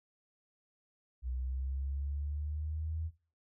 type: linear sweep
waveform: sine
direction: up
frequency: 61.74 to 81.5 Hz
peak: -34 dBFS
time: 1.22-3.11 s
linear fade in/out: 50 ms
effects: noise-tail reverb RT60 0.4 s tail -18 dB re dry